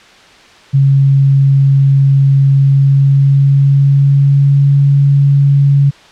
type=tone with pitch glide; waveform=sine; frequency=137.5 to 140.31 Hz; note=C#3 to C#3; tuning=-14 to +21 cents; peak=-5 dBFS; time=0.73-5.91 s; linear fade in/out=20 ms; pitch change=+35 cents; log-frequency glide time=2.54-4.76 s; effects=white hiss -40 dBFS RMS until 6.11 s + low-pass 4000 Hz 12 dB/octave